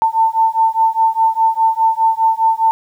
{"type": "beating tone pair", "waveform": "sine", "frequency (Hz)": [893, 897.9], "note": ["A5", "A5"], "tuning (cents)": [25, 35], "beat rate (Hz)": 4.9, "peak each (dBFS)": -14, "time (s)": [0.02, 2.71], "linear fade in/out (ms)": 0, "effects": ["8-bit"]}